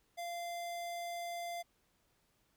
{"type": "tone", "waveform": "square", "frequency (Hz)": 691, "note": "F5", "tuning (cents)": -19, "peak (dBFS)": -40, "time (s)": [0.17, 1.63], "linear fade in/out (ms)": 20, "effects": ["pink hiss -75 dBFS RMS until 2.56 s"]}